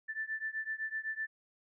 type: beating tone pair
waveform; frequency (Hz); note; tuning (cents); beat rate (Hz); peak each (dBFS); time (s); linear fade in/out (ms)
sine; 1760 / 1767.9; A6 / A6; 0 / +8; 7.9; -38 / -39; 0.08-1.27; 20
effects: none